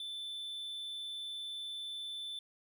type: tone with amplitude modulation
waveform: triangle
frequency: 3520 Hz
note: A7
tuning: in tune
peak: -37 dBFS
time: 0-2.39 s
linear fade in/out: 2 ms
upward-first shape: sine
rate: 223 Hz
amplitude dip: 25%
effects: none